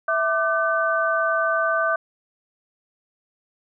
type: tone cluster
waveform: sine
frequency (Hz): 656 / 1185 / 1523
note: E5 / D6 / F#6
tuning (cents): -9 / +15 / +50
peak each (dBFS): -23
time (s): 0.08-1.96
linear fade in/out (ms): 5
effects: none